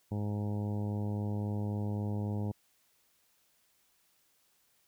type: harmonic tone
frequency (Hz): 103.7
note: G#2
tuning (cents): -2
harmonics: 1 / 2 / 3 / 4 / 5 / 6 / 7 / 8 / 9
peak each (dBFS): -33 / -37 / -44 / -46 / -48 / -53 / -53 / -52 / -56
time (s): 0.11-2.52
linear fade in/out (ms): 10
effects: white hiss -71 dBFS RMS until 4.87 s